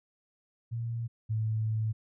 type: tone pair in turn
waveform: sine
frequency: 116.3 / 109.77 Hz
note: A#2 / A2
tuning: -4 / -4 cents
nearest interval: minor second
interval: 100 cents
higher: first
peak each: -31 / -27 dBFS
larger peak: second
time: 0.71-1.08 / 1.29-1.93 s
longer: second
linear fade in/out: 20 ms
effects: none